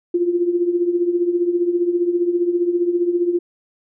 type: tone with tremolo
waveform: sine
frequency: 349.2 Hz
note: F4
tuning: in tune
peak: -12 dBFS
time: 0.14-3.39 s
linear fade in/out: 5 ms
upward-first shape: triangle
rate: 15 Hz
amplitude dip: 75%
effects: none